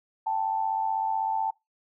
sine tone pair together, 784 / 880 Hz, G5 / A5, 0 / 0 cents, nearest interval major second, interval 200 cents, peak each -30 / -26 dBFS, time 0.26-1.51 s, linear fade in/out 10 ms, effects noise-tail reverb RT60 0.2 s tail -23 dB re dry

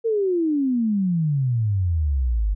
sine exponential sweep, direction down, 466.2 to 47.97 Hz, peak -18 dBFS, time 0.04-2.55 s, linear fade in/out 20 ms, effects none

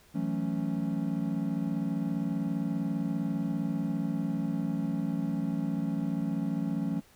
triangle chord, F# minor seventh, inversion third, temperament equal, 164.81 / 185 / 220 / 277.2 Hz, E3 / F#3 / A3 / C#4, 0 / 0 / 0 / 0 cents, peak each -32 dBFS, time 0.14-7.01 s, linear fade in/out 20 ms, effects pink hiss -60 dBFS RMS until 7.15 s

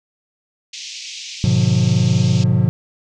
white band-pass noise, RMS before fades -32 dBFS, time 0.73-2.44 s, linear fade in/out 5 ms, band 2300 to 6500 Hz, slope 48 dB/octave
triangle chord, G# diminished seventh, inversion none, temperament just, 103.83 / 124.59 / 149.51 / 179.41 Hz, G#2 / B2 / D3 / F3, 0 / +16 / +31 / +47 cents, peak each -16 / -14 / -19 / -16 dBFS, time 1.44-2.69 s, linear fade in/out 0 ms
effects none

